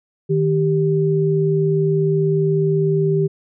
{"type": "tone pair together", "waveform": "sine", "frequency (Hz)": [155.73, 392.1], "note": ["D#3", "G4"], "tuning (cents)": [2, 0], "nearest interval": "octave + major third", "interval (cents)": 1598, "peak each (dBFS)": -17, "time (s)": [0.29, 3.28], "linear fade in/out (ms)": 20, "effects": []}